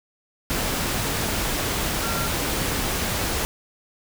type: tone in noise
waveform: sine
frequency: 1372 Hz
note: F6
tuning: 31 cents flat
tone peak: -30 dBFS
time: 2.03-2.27 s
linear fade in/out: 0 ms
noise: pink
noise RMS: -25 dBFS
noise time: 0.5-3.45 s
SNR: -8 dB
effects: none